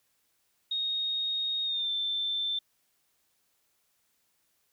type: tone with pitch glide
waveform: sine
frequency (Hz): 3729 to 3550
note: A#7 to A7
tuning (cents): 0 to +15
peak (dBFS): -28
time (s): 0.71-2.59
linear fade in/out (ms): 5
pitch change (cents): -85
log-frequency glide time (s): 1.64-1.9
effects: white hiss -73 dBFS RMS until 4.72 s